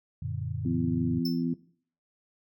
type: chord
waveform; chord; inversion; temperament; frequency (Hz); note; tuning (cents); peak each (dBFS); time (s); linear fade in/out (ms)
sine; Gb augmented; none; equal; 92.5 / 116.54 / 146.83; Gb2 / Bb2 / D3; 0 / 0 / 0; -35; 0.22-1.19; 5
type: harmonic tone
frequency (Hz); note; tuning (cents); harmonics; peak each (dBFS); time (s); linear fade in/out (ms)
84.3; E2; +39; 2 / 3 / 4; -31 / -28 / -37; 0.65-1.54; 5
type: tone with exponential decay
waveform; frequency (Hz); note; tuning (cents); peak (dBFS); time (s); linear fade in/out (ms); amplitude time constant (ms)
square; 5300; E8; +9; -31; 1.25-1.43; 5; 38
effects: noise-tail reverb RT60 0.5 s tail -17 dB re dry